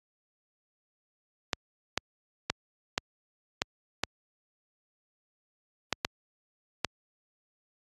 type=clicks; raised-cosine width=0.2 ms; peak=-8 dBFS; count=9; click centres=1.532 / 1.976 / 2.5 / 2.979 / 3.619 / 4.036 / 5.927 / 6.049 / 6.847 s; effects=high-pass 60 Hz 12 dB/octave + AAC 32 kbps